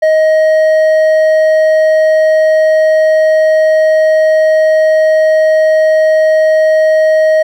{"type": "tone with hard clipping", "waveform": "sine", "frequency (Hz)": 628, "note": "D#5", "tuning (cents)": 16, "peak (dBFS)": -7, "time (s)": [0.02, 7.43], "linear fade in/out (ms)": 10, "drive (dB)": 5, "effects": []}